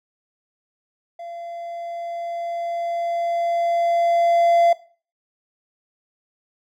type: tone with level ramp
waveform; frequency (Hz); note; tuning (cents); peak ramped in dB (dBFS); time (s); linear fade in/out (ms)
triangle; 684; F5; -36; -30 to -10; 1.19-4.73; 5
effects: noise-tail reverb RT60 0.4 s tail -18 dB re dry + MP3 96 kbps